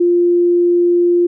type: tone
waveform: sine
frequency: 349.2 Hz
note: F4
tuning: in tune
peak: -9 dBFS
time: 0-1.27 s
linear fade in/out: 10 ms
effects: none